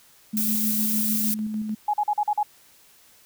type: tone with tremolo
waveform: sine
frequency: 214.7 Hz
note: A3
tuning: 42 cents flat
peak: -24 dBFS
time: 0.33-1.75 s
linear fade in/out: 10 ms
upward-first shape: square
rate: 6.6 Hz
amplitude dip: 35%
type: noise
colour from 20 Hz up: violet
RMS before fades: -25 dBFS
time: 0.37-1.34 s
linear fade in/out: 0 ms
type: tone bursts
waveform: sine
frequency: 836 Hz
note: G#5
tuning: 11 cents sharp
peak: -19 dBFS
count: 6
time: 1.88-2.431 s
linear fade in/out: 5 ms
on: 56 ms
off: 43 ms
effects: white hiss -55 dBFS RMS until 3.25 s